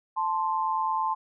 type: tone pair together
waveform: sine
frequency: 877.7 / 1046.5 Hz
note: A5 / C6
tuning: -5 / 0 cents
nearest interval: minor third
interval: 305 cents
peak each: -27 dBFS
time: 0.16-1.15 s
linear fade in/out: 20 ms
effects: none